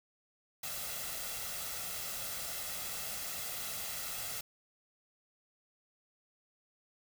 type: noise with comb filter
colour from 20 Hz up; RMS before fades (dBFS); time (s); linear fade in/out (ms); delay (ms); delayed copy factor
white; -40; 0.63-4.41; 5; 1.5; +0.55
effects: none